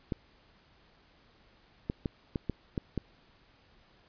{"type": "clicks", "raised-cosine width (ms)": 3, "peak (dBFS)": -18, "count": 7, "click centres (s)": [0.122, 1.899, 2.058, 2.358, 2.497, 2.778, 2.977], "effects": ["pink hiss -63 dBFS RMS until 4.08 s", "resampled to 11025 Hz"]}